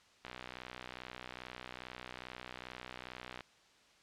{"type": "click train", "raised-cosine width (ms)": 0.3, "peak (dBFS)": -28, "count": 198, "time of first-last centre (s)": [0.25, 3.407], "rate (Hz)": 62.4, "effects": ["white hiss -65 dBFS RMS until 4.02 s", "low-pass 5000 Hz 12 dB/octave"]}